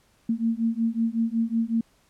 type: beating tone pair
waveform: sine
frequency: 225.5 / 230.9 Hz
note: A3 / A#3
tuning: +43 / -16 cents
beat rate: 5.4 Hz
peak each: -25 dBFS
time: 0.29-1.81 s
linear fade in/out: 5 ms
effects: pink hiss -63 dBFS RMS until 2.09 s + low-pass 12000 Hz 12 dB/octave